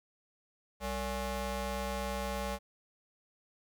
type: ring-modulated tone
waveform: 20% pulse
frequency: 257 Hz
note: C4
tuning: 31 cents flat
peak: -26 dBFS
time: 0.8-2.59 s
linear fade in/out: 50 ms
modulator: 317 Hz
effects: none